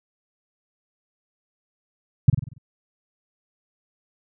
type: tone with echo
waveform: sine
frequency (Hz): 130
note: C3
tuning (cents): -11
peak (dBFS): -6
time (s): 2.28-2.3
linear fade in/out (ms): 5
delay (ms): 47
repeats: 6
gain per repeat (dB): -6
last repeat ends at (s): 2.582
effects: none